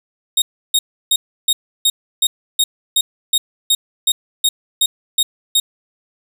sawtooth tone bursts, 3729 Hz, A#7, in tune, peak -8 dBFS, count 15, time 0.37-5.6 s, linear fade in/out 5 ms, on 50 ms, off 320 ms, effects none

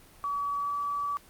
sine tone with pitch glide, 1140 to 1148.6 Hz, C#6 to D6, +48 to -39 cents, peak -28 dBFS, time 0.24-1.17 s, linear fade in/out 0 ms, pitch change +13 cents, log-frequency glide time 0.57-0.71 s, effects pink hiss -55 dBFS RMS until 1.29 s + Opus 24 kbps

